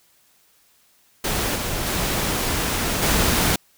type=noise with level steps; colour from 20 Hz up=pink; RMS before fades=-23 / -26 / -23 / -19 dBFS; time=1.24-3.56 s; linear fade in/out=5 ms; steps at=1.55 / 1.86 / 3.02 s; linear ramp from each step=10 ms; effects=white hiss -59 dBFS RMS until 3.77 s